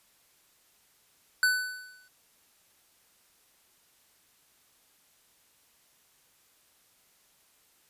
square tone with exponential decay, 1500 Hz, F#6, 23 cents sharp, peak -20 dBFS, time 1.43-2.08 s, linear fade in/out 1 ms, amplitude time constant 140 ms, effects white hiss -65 dBFS RMS until 7.89 s + resampled to 32000 Hz

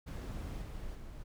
brown noise with level steps, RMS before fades -40 / -43 / -47 dBFS, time 0.06-1.24 s, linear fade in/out 20 ms, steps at 0.61 / 0.94 s, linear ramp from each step 20 ms, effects none

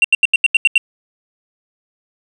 sine tone bursts, 2743 Hz, F7, 32 cents flat, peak -4 dBFS, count 8, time 0.02-0.779 s, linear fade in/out 2 ms, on 24 ms, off 81 ms, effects tanh soft clip ceiling -6 dBFS

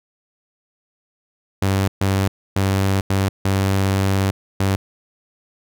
sawtooth tone bursts at uneven times, 97 Hz, G2, 18 cents flat, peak -12 dBFS, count 6, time 1.62-1.88 / 2.01-2.28 / 2.56-3.01 / 3.1-3.29 / 3.45-4.31 / 4.6-4.76 s, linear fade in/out 5 ms, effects none

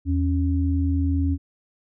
sine tone pair together, 82 / 275.8 Hz, E2 / C#4, -9 / -9 cents, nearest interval octave + major sixth, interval 2100 cents, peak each -20 / -24 dBFS, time 0.05-1.38 s, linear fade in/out 50 ms, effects none

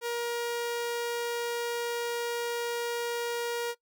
sawtooth tone, 473.6 Hz, A#4, 27 cents sharp, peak -26 dBFS, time 0.01-3.75 s, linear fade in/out 50 ms, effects noise-tail reverb RT60 0.1 s tail -21 dB re dry

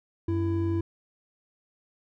triangle tone pair together, 93.9 / 333 Hz, F#2 / E4, +26 / +18 cents, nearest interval octave + minor seventh, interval 2192 cents, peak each -25 dBFS, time 0.28-0.81 s, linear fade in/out 5 ms, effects none

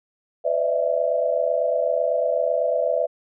sine tone cluster, 506 / 586 / 636 / 664 Hz, B4 / D5 / D#5 / E5, +42 / -4 / +38 / +12 cents, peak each -24 / -23 / -29 / -24 dBFS, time 0.44-3.07 s, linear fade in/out 20 ms, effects none

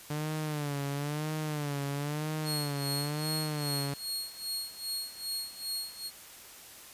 sawtooth tone with vibrato, 147.7 Hz, D3, 10 cents sharp, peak -28 dBFS, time 0.1-3.94 s, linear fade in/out 5 ms, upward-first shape sine, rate 1 Hz, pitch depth 88 cents each way
sawtooth tone with tremolo, 4298 Hz, C8, 46 cents sharp, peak -29 dBFS, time 2.44-6.11 s, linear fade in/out 50 ms, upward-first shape sine, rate 2.5 Hz, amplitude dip 85%
effects white hiss -50 dBFS RMS until 6.93 s + resampled to 32000 Hz

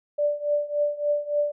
sine tone with tremolo, 587 Hz, D5, 1 cent flat, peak -18 dBFS, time 0.18-1.52 s, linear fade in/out 10 ms, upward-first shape triangle, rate 3.5 Hz, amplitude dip 90%, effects none

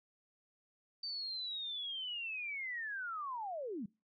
sine linear sweep, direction down, 4620 to 180 Hz, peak -38 dBFS, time 1.03-3.86 s, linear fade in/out 5 ms, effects noise-tail reverb RT60 0.3 s tail -26 dB re dry + MP3 96 kbps

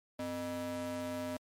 square ring-modulated tone, 177.4 Hz, F3, 27 cents sharp, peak -34 dBFS, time 0.19-1.37 s, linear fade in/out 5 ms, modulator 435 Hz, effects MP3 64 kbps

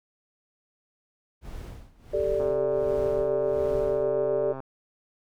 brown noise with tremolo, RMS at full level -37 dBFS, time 1.41-4.13 s, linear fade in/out 50 ms, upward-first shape sine, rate 1.4 Hz, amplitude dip 90%
sine chord, G suspended second, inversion none, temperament equal, 392 / 440 / 587.3 Hz, G4 / A4 / D5, 0 / 0 / 0 cents, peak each -28 / -28 / -26 dBFS, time 2.13-4.53 s, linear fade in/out 10 ms
click train, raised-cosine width 1 ms, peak -24 dBFS, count 294, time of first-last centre 2.4-4.603 s, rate 133 Hz
effects none

